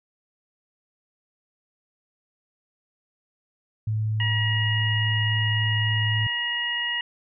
sine tone, 108.4 Hz, A2, 25 cents flat, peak -22 dBFS, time 3.87-6.27 s, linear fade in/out 5 ms
harmonic tone, 956 Hz, A#5, 43 cents sharp, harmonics 1 / 2 / 3, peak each -37 / -27 / -27 dBFS, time 4.2-7.01 s, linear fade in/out 2 ms
effects none

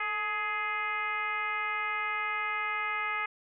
sine tone with frequency modulation, 1675 Hz, G#6, 14 cents sharp, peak -29 dBFS, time 0-3.26 s, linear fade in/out 5 ms, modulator 412 Hz, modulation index 1.8, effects none

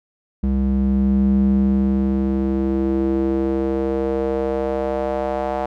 square tone with band-pass filter sweep, 66.6 Hz, C2, 31 cents sharp, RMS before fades -19 dBFS, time 0.43-5.66 s, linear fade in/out 5 ms, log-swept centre 150 to 710 Hz, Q 3, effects none

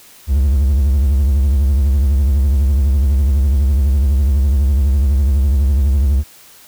triangle tone with vibrato, 68.9 Hz, C#2, 10 cents flat, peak -8 dBFS, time 0.27-6.24 s, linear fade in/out 50 ms, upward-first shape triangle, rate 12 Hz, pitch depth 180 cents each way, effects white hiss -43 dBFS RMS until 6.67 s

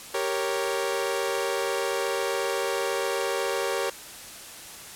sawtooth chord, G diminished, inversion none, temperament equal, 392 / 466.2 / 554.4 Hz, G4 / Bb4 / Db5, 0 / 0 / 0 cents, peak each -26 dBFS, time 0.14-3.9 s, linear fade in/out 5 ms, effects white hiss -42 dBFS RMS until 4.95 s + low-pass 12000 Hz 12 dB/octave

